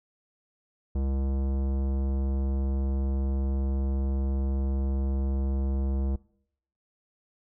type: tone with tanh clipping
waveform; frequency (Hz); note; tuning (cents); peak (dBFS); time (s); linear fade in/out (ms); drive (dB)
sine; 67.4; C#2; -48; -27; 0.95-6.16; 5; 17
effects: noise-tail reverb RT60 0.7 s tail -22 dB re dry